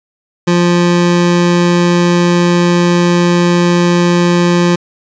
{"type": "tone", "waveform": "25% pulse", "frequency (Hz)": 174.61, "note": "F3", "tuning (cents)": 0, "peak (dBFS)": -4, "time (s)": [0.47, 4.76], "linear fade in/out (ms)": 10, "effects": ["resampled to 16000 Hz", "7-bit"]}